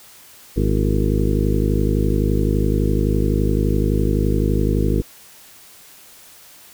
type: harmonic tone with a mistuned harmonic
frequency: 51.8 Hz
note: G#1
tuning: 4 cents flat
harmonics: 1 / 2 / 3 / 4 / 5 / 6 / 7 / 8 / 9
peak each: -19 / -22 / -24 / -25 / -26 / -27 / -27 / -28 / -29 dBFS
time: 0.56-5.02 s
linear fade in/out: 10 ms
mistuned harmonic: 6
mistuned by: +78 cents
effects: white hiss -45 dBFS RMS until 6.73 s